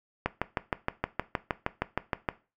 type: click train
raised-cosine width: 0.5 ms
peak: -11 dBFS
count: 14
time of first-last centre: 0.26-2.288 s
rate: 6.41 Hz
effects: noise-tail reverb RT60 0.3 s tail -17 dB re dry

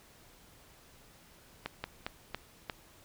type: slowing click train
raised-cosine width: 0.3 ms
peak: -19 dBFS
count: 5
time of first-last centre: 1.66-2.698 s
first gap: 180 ms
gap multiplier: 1.25
effects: pink hiss -59 dBFS RMS until 3.04 s

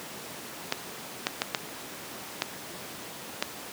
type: clicks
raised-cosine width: 0.2 ms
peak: -7 dBFS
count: 6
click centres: 0.724 / 1.269 / 1.419 / 1.548 / 2.421 / 3.425 s
effects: pink hiss -40 dBFS RMS until 3.72 s + high-pass 200 Hz 12 dB/octave

